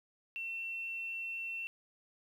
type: tone with quantisation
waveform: sine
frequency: 2702 Hz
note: E7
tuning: 42 cents sharp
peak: -37 dBFS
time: 0.36-1.67 s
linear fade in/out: 0 ms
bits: 11
effects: none